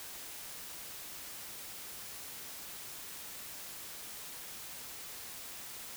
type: silence
effects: white hiss -46 dBFS RMS until 5.96 s